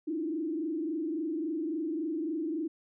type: tone with frequency modulation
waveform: sine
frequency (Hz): 318.5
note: D#4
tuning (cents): +41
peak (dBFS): -30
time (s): 0.07-2.68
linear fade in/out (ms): 10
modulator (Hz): 23.6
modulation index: 1.1
effects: none